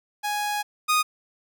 sawtooth tone pair in turn, 830.6 / 1238.4 Hz, G#5 / D#6, 0 / -9 cents, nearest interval perfect fifth, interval 691 cents, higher second, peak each -21 / -15 dBFS, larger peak second, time 0.23-0.63 / 0.88-1.03 s, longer first, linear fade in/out 20 ms, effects none

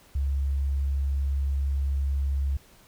sine tone, 69 Hz, C#2, 7 cents flat, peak -23 dBFS, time 0.15-2.57 s, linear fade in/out 5 ms, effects pink hiss -56 dBFS RMS until 2.87 s

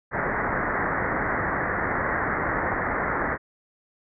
white low-pass noise, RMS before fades -26 dBFS, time 0.11-3.38 s, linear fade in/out 50 ms, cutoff 2000 Hz, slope 96 dB/octave, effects none

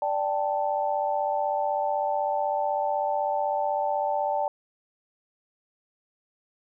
sine chord, D suspended fourth, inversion none, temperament equal, 587.3 / 784 / 880 Hz, D5 / G5 / A5, 0 / 0 / 0 cents, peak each -28 dBFS, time 0.02-4.48 s, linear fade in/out 2 ms, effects none

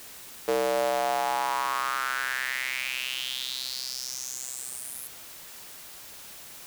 square tone with high-pass filter sweep, 64.5 Hz, C2, 24 cents flat, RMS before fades -30 dBFS, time 0.48-5.07 s, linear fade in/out 0 ms, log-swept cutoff 460 to 11000 Hz, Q 4.8, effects white hiss -45 dBFS RMS until 6.66 s

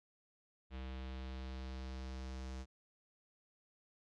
square tone with low-pass filter sweep, 65 Hz, C2, 11 cents flat, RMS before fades -45 dBFS, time 0.7-2.66 s, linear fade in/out 50 ms, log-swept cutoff 3200 to 6400 Hz, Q 1.8, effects none

